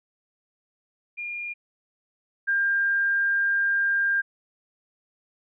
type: tone pair in turn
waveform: sine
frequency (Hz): 2414 / 1599.8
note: D7 / G6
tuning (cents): +47 / +35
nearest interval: perfect fifth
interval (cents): 712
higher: first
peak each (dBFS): -30 / -20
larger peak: second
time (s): 1.17-1.54 / 2.47-4.22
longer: second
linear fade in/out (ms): 20
effects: none